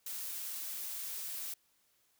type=noise; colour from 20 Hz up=blue; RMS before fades=-41 dBFS; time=0.06-1.54 s; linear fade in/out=5 ms; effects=white hiss -73 dBFS RMS until 2.19 s

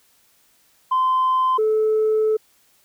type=tone pair in turn; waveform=sine; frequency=1033 / 434.3 Hz; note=C6 / A4; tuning=-22 / -23 cents; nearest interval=octave + minor third; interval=1501 cents; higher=first; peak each=-14 dBFS; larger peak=neither; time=0.91-1.58 / 1.58-2.37 s; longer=second; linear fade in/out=10 ms; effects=tanh soft clip ceiling -13 dBFS + white hiss -59 dBFS RMS until 2.84 s

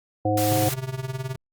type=harmonic tone; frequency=104.9 Hz; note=G#2; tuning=18 cents sharp; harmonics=1 / 3 / 5 / 7; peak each=-25 / -25 / -25 / -25 dBFS; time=0.25-0.69 s; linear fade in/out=5 ms
type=band-stop noise; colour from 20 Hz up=white; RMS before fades=-29 dBFS; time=0.37-0.74 s; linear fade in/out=5 ms; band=110 to 580 Hz; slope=24 dB/octave
type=tone with tremolo; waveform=square; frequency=130.81 Hz; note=C3; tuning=in tune; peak=-25 dBFS; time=0.51-1.36 s; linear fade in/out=5 ms; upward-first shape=triangle; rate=19 Hz; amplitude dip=90%
effects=Opus 48 kbps

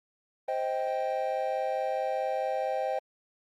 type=chord; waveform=triangle; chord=C minor; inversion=none; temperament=just; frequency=523.3 / 627.9 / 784.9 Hz; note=C5 / Eb5 / G5; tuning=0 / +16 / +2 cents; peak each=-30 / -31 / -30 dBFS; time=0.48-2.99 s; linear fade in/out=5 ms; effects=Opus 24 kbps

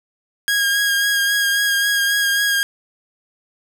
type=tone with vibrato; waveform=sawtooth; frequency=1633 Hz; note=G#6; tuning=30 cents flat; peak=-12 dBFS; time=0.48-2.63 s; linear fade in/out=0 ms; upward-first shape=sine; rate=3.7 Hz; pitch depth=21 cents each way; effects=none

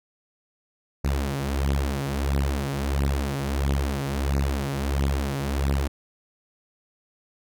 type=beating tone pair; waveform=sawtooth; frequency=68.4 / 69.9 Hz; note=C#2 / C#2; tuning=-23 / +15 cents; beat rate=1.5 Hz; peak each=-22 / -22 dBFS; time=1.04-5.88 s; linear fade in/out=10 ms; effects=none

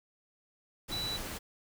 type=tone in noise; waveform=sine; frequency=3951 Hz; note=B7; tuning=in tune; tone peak=-34 dBFS; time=0.91-1.18 s; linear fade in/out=20 ms; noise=pink; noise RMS=-40 dBFS; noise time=0.88-1.39 s; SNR=+3 dB; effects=none

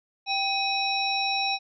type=harmonic tone with a mistuned harmonic; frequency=784 Hz; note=G5; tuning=in tune; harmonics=1 / 3 / 5 / 7; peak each=-28 / -29 / -29 / -32 dBFS; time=0.26-1.59 s; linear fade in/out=50 ms; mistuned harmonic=3; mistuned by=+120 cents; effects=none

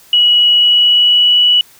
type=tone with pitch glide; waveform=sine; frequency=2921 to 2945 Hz; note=F#7 to F#7; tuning=-23 to -9 cents; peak=-6 dBFS; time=0.13-1.61 s; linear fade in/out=2 ms; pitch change=+14 cents; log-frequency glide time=0.36-1.42 s; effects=white hiss -44 dBFS RMS until 1.79 s

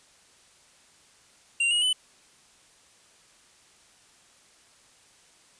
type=tone with pitch steps; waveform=square; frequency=2771 / 2887 / 3008 Hz; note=F7 / F#7 / F#7; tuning=-14 / -43 / +28 cents; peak=-22 dBFS; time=1.6-1.93 s; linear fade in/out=5 ms; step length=110 ms; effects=white hiss -58 dBFS RMS until 5.59 s + resampled to 22050 Hz

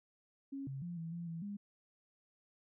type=tone with pitch steps; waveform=sine; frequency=274.5 / 135.7 / 173.6 / 164.4 / 171 / 165.5 / 203.1 Hz; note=C#4 / C#3 / F3 / E3 / F3 / E3 / G#3; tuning=-17 / -36 / -10 / -4 / -36 / +7 / -38 cents; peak=-40 dBFS; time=0.52-1.57 s; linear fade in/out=10 ms; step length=150 ms; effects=none

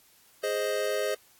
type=chord; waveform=square; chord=Ab major; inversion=none; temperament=equal; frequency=415.3 / 523.3 / 622.3 Hz; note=Ab4 / C5 / Eb5; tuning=0 / 0 / 0 cents; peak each=-32 dBFS; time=0.43-1.15 s; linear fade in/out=10 ms; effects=white hiss -60 dBFS RMS until 1.39 s + AAC 64 kbps

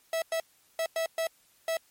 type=tone bursts at uneven times; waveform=45% pulse; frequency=653 Hz; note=E5; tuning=17 cents flat; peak=-27 dBFS; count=6; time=0.13-0.22 / 0.32-0.4 / 0.79-0.86 / 0.96-1.06 / 1.18-1.27 / 1.68-1.77 s; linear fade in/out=2 ms; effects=white hiss -64 dBFS RMS until 1.9 s + MP3 64 kbps

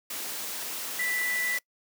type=tone in noise; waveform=sine; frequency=1975.5 Hz; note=B6; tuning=in tune; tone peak=-27 dBFS; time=0.99-1.58 s; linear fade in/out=5 ms; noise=white; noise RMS=-35 dBFS; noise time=0.1-1.59 s; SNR=+5 dB; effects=noise-tail reverb RT60 0.1 s tail -24 dB re dry + high-pass 200 Hz 12 dB/octave

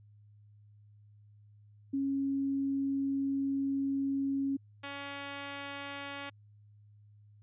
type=tone pair in turn; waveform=sine / 5% pulse; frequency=274.4 / 281.1 Hz; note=C#4 / C#4; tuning=-17 / +24 cents; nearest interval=unison; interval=41 cents; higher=second; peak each=-29 / -28 dBFS; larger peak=second; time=1.93-4.57 / 4.83-6.3 s; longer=first; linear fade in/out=10 ms; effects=added 104 Hz sine -56 dBFS peak until 7.42 s + resampled to 8000 Hz

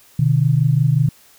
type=tone pair together; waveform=sine; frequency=126.5 / 152.06 Hz; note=B2 / D#3; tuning=+42 / -39 cents; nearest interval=minor third; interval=319 cents; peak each=-15 dBFS; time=0.19-1.09 s; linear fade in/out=5 ms; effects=white hiss -50 dBFS RMS until 1.38 s

